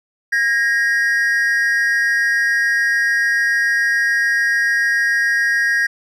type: tone pair together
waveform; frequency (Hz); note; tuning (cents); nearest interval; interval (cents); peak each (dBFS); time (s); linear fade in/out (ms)
triangle; 1633.1 / 1880; G#6 / A#6; -30 / +14; major second; 244; -15; 0.32-5.87; 10
effects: resampled to 32000 Hz